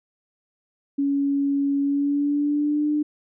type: tone with pitch glide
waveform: sine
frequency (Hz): 280.3 to 298.7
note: C#4 to D4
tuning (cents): +19 to +29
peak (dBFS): -19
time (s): 0.98-3.03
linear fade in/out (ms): 10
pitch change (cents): +110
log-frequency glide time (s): 1.81-2.87
effects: none